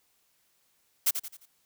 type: noise with echo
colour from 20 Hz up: blue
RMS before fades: -23 dBFS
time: 1.06-1.11 s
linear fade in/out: 10 ms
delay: 87 ms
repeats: 4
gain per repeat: -8 dB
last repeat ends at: 1.458 s
effects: white hiss -70 dBFS RMS until 1.65 s